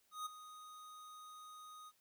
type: tone with ADSR envelope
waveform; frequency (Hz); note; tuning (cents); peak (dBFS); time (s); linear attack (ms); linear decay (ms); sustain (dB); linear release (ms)
square; 1244.5; D#6; 0; -40; 0.11-1.92; 150; 12; -13; 43
effects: white hiss -75 dBFS RMS until 2 s